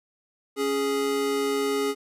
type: tone pair together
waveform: square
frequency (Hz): 277.2 / 415.3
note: C#4 / G#4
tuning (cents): 0 / 0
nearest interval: perfect fifth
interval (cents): 700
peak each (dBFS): -30 / -25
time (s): 0.56-1.95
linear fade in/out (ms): 50
effects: resampled to 32000 Hz + 10-bit